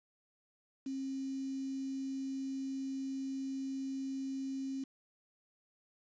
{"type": "tone with quantisation", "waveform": "sine", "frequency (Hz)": 268.5, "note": "C4", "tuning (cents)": 45, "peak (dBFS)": -36, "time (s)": [0.86, 4.84], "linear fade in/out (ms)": 5, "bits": 9, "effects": ["resampled to 16000 Hz"]}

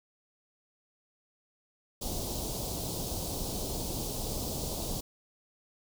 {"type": "band-stop noise", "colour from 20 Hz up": "pink", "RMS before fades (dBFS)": -35, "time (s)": [2.01, 5.01], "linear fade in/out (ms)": 10, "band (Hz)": [820, 3800], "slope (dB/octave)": 24, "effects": []}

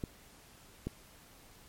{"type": "clicks", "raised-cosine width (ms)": 3, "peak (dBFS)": -22, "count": 2, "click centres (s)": [0.038, 0.87], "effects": ["pink hiss -58 dBFS RMS until 1.68 s", "MP3 64 kbps"]}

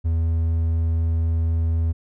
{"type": "tone", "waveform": "triangle", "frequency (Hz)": 82, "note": "E2", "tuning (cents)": -9, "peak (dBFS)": -16, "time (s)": [0.04, 1.93], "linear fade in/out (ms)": 20, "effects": []}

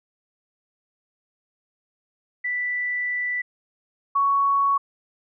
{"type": "tone pair in turn", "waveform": "sine", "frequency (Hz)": [1975, 1115.2], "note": ["B6", "C#6"], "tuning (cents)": [0, 10], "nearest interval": "minor seventh", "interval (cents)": 990, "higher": "first", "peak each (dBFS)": [-23, -17], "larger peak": "second", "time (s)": [[2.44, 3.42], [4.15, 4.78]], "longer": "first", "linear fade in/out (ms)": 10, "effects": []}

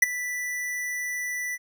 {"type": "tone with ADSR envelope", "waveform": "square", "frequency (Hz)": 1975.5, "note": "B6", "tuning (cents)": 0, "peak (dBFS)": -12, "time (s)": [0.02, 1.58], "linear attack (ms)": 7, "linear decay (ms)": 18, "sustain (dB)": -17, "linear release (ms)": 39, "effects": []}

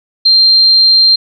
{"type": "tone", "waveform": "sine", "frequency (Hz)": 4171, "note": "C8", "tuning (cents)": -6, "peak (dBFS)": -4, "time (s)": [0.25, 1.16], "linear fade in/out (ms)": 10, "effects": []}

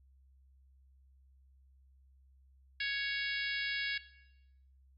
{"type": "harmonic tone", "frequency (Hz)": 556, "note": "C#5", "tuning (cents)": 5, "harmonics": [3, 4, 5, 6, 7, 8, 9], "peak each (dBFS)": [-37, -39, -41, -43, -44, -45, -46], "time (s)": [2.8, 3.98], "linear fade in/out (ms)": 5, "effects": ["noise-tail reverb RT60 0.9 s tail -17 dB re dry", "added 66 Hz sine -61 dBFS peak until 4.97 s"]}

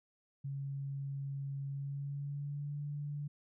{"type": "tone with pitch glide", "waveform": "sine", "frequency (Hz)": [138.59, 145.65], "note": ["C#3", "D3"], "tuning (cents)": [0, -14], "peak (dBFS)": -37, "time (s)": [0.44, 3.28], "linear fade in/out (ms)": 10, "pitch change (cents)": 86, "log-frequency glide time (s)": [1.67, 2.81], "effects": []}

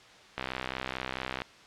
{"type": "click train", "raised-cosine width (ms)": 0.3, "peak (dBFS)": -16, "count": 68, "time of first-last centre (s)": [0.38, 1.419], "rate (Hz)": 64.5, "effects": ["white hiss -53 dBFS RMS until 1.66 s", "low-pass 4000 Hz 12 dB/octave"]}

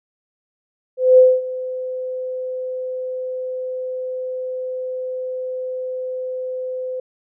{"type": "tone with ADSR envelope", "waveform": "sine", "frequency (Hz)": 511, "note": "C5", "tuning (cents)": -41, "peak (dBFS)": -5, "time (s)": [0.97, 7], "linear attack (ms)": 210, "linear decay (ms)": 230, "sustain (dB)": -18, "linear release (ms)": 4, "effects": []}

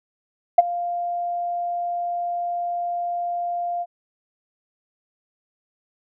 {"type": "tone with ADSR envelope", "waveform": "sine", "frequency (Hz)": 698.5, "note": "F5", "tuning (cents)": 0, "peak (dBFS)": -4, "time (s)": [0.58, 3.86], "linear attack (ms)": 6, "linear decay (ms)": 26, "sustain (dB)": -19, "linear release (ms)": 45, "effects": ["tanh soft clip ceiling 0 dBFS"]}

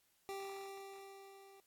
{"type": "tone with level ramp", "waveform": "25% pulse", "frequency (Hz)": 392, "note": "G4", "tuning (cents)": 0, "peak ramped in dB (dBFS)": [-38, -55], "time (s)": [0.29, 1.6], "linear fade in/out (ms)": 0, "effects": ["white hiss -75 dBFS RMS until 1.66 s", "AAC 64 kbps"]}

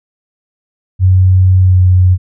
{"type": "tone with pitch glide", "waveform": "sine", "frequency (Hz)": [93, 91.51], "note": ["F#2", "F#2"], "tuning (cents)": [9, -19], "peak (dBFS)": -4, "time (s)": [0.99, 2.18], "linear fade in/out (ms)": 50, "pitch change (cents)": -28, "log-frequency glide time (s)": [1.62, 1.79], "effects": []}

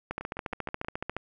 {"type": "two click trains", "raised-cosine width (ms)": 0.5, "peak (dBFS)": [-17, -23], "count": [16, 5], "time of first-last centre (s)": [[0.11, 1.166], [0.21, 0.847]], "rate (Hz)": [14.2, 6.28], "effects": []}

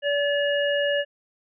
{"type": "harmonic tone", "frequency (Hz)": 574, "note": "D5", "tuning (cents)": -40, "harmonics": [1, 3, 5], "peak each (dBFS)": [-22, -27, -29], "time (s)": [0.02, 1.05], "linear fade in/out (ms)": 50, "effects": []}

